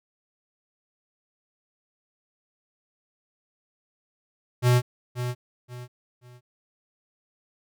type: tone with echo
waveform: square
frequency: 123.47 Hz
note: B2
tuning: in tune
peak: -17 dBFS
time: 4.62-4.82 s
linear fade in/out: 50 ms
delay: 530 ms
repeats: 3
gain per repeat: -10 dB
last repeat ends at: 6.41 s
effects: none